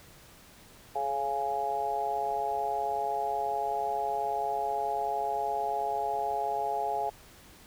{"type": "harmonic tone with a mistuned harmonic", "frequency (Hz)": 138.59, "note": "C#3", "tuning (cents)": 0, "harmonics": [3, 4, 5, 6], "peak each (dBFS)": [-37, -39, -32, -31], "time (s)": [0.95, 7.1], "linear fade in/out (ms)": 10, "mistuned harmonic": 3, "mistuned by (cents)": 33, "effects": ["pink hiss -54 dBFS RMS until 7.66 s"]}